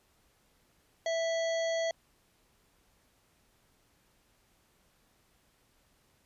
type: harmonic tone with a mistuned harmonic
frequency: 659.3 Hz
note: E5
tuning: in tune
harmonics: 1 / 3 / 5 / 7 / 9 / 10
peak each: -29 / -39 / -43 / -46 / -48 / -49 dBFS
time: 1.06-1.91 s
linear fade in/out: 2 ms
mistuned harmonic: 7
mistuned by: -77 cents
effects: pink hiss -69 dBFS RMS until 6.25 s + resampled to 32000 Hz